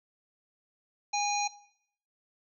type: harmonic tone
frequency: 819 Hz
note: G#5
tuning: 24 cents flat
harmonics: 1 / 3 / 5 / 7 / 8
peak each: -29 / -34 / -36 / -37 / -38 dBFS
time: 1.13-1.48 s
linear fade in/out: 10 ms
effects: noise-tail reverb RT60 0.7 s tail -19 dB re dry